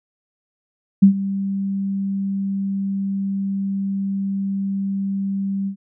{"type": "tone with ADSR envelope", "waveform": "sine", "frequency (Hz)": 196, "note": "G3", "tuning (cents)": 0, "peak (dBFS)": -4, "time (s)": [1.02, 5.76], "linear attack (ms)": 12, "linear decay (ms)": 97, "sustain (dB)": -16, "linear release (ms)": 89, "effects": []}